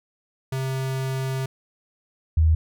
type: tone pair in turn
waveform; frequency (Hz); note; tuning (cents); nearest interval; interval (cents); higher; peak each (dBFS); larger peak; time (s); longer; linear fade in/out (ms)
square / sine; 132.5 / 79.64; C3 / D#2; +22 / +41; major sixth; 881; first; -25 / -14; second; 0.52-1.46 / 2.37-2.55; first; 5
effects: none